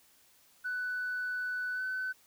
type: tone with pitch glide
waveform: sine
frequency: 1491 to 1514.4 Hz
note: F#6 to F#6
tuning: +13 to +40 cents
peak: -31 dBFS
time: 0.64-2.13 s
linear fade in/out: 20 ms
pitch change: +27 cents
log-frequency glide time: 1.73-1.82 s
effects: tanh soft clip ceiling -29 dBFS + white hiss -64 dBFS RMS until 2.26 s